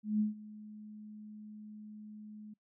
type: tone with ADSR envelope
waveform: sine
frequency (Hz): 212.3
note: G#3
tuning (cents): +38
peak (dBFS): -26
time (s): 0.03-2.54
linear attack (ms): 170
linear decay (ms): 140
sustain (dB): -20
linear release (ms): 9
effects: noise-tail reverb RT60 0.1 s tail -23 dB re dry